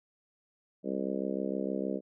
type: harmonic tone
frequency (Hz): 66.5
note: C2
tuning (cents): +29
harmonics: 3 / 4 / 5 / 6 / 7 / 8 / 9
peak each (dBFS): -36 / -37 / -38 / -39 / -39 / -40 / -41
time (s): 0.83-2.01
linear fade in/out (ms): 50
effects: none